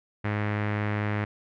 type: tone with low-pass filter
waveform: sawtooth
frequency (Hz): 104.6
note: G#2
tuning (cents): +13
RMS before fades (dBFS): -28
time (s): 0.24-1.25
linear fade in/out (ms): 10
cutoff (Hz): 2000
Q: 2.6
effects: none